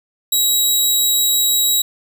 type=tone; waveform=15% pulse; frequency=3858 Hz; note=B7; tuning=41 cents flat; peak=-6 dBFS; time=0.32-1.82 s; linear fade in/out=5 ms; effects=none